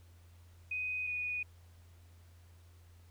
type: tone pair in turn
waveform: sine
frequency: 2500 / 2471 Hz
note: D#7 / D#7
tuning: +8 / -13 cents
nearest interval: unison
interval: 21 cents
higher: first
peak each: -34 / -34 dBFS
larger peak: neither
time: 0.71-1.07 / 1.07-1.43 s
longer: neither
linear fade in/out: 5 ms
effects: added 86 Hz sine -56 dBFS peak until 3.1 s + pink hiss -68 dBFS RMS until 3.1 s